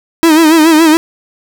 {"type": "tone with vibrato", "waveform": "45% pulse", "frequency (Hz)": 319, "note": "D#4", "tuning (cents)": 43, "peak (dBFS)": -4, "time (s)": [0.23, 0.97], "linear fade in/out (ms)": 0, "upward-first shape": "sine", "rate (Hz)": 7.1, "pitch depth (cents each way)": 82, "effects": []}